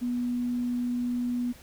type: tone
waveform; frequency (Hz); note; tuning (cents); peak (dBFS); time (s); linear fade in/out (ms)
sine; 244.1; B3; -20; -26; 0.01-1.53; 20
effects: added 60 Hz sine -58 dBFS peak until 1.62 s + pink hiss -52 dBFS RMS until 1.62 s